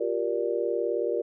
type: chord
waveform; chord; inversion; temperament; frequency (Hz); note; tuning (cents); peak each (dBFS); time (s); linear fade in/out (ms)
sine; G minor seventh; third; just; 352.8 / 392 / 470.4 / 588; F4 / G4 / Bb4 / D5; +18 / 0 / +16 / +2; -31 / -31 / -28 / -32; 0-1.22; 10
effects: none